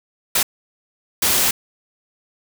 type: noise bursts at uneven times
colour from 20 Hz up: white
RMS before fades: -17 dBFS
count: 2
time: 0.35-0.43 / 1.22-1.51 s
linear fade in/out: 5 ms
effects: none